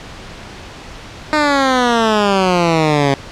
10% pulse exponential sweep, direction down, 308.3 to 136.3 Hz, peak -3 dBFS, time 1.33-3.14 s, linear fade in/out 0 ms, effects pink hiss -33 dBFS RMS until 3.31 s + low-pass 5000 Hz 12 dB/octave

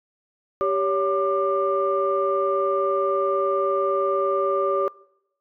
sine tone cluster, 391.9 / 563 / 1192 Hz, G4 / C#5 / D6, 0 / +27 / +25 cents, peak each -23 dBFS, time 0.61-4.88 s, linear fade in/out 0 ms, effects noise-tail reverb RT60 0.8 s tail -23 dB re dry + tanh soft clip ceiling -10 dBFS

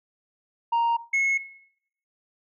sine tone pair in turn, 932.3 / 2180 Hz, A#5 / C#7, 0 / -29 cents, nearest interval octave + minor third, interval 1471 cents, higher second, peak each -17 dBFS, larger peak neither, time 0.72-0.97 / 1.13-1.38 s, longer neither, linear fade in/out 10 ms, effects noise-tail reverb RT60 0.7 s tail -20 dB re dry + tanh soft clip ceiling -19 dBFS

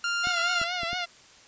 sawtooth tone, 1396.9 Hz, F6, in tune, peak -22 dBFS, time 0.04-0.64 s, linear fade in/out 2 ms
10% pulse tone with vibrato, 698.5 Hz, F5, in tune, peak -20 dBFS, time 0.23-1.06 s, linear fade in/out 20 ms, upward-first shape triangle, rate 4.4 Hz, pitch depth 86 cents each way
clicks, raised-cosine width 3 ms, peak -27 dBFS, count 4, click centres 0.271 / 0.615 / 0.833 / 0.931 s
effects white hiss -53 dBFS RMS until 1.47 s + resampled to 16000 Hz

